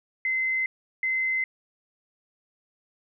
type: tone pair in turn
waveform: sine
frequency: 2059 / 2059 Hz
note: C7 / C7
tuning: -28 / -28 cents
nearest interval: unison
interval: 0 cents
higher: neither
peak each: -23 dBFS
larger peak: neither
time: 0.25-0.66 / 1.03-1.44 s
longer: neither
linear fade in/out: 2 ms
effects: none